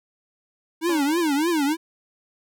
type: tone with vibrato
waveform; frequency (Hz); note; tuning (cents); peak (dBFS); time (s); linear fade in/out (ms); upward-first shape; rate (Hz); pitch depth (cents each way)
square; 311.1; D#4; 0; -20; 0.81-1.77; 50; triangle; 3.3; 240
type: tone with exponential decay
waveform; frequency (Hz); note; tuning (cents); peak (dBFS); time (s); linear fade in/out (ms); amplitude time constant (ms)
15% pulse; 282.9; C#4; +35; -24; 0.89-1.68; 2; 170
effects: none